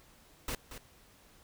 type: noise with echo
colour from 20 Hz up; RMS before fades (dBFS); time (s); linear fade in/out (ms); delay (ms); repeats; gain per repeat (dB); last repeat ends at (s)
pink; -36; 0.48-0.55; 2; 230; 1; -10; 0.78
effects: pink hiss -61 dBFS RMS until 1.43 s